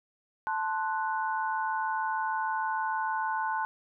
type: chord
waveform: sine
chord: F# diminished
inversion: first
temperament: equal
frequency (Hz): 880 / 1046.5 / 1480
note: A5 / C6 / F#6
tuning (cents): 0 / 0 / 0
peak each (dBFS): -30 / -34 / -34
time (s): 0.47-3.65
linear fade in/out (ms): 0
effects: none